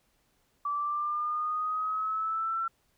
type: exponential sweep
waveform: sine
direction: up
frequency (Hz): 1155 to 1350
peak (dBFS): -28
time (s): 0.65-2.68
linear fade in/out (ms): 5
effects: pink hiss -71 dBFS RMS until 2.97 s